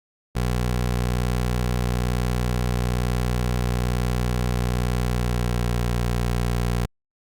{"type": "tone with pitch glide", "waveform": "20% pulse", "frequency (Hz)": [61.1, 59.74], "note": ["B1", "A#1"], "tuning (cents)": [-18, 43], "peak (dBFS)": -16, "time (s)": [0.35, 6.86], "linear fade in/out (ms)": 10, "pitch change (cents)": -39, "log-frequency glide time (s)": [4.99, 5.64], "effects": ["Opus 48 kbps"]}